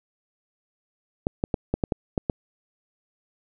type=clicks; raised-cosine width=2 ms; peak=-9 dBFS; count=8; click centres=1.269 / 1.439 / 1.542 / 1.74 / 1.838 / 1.922 / 2.178 / 2.298 s; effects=none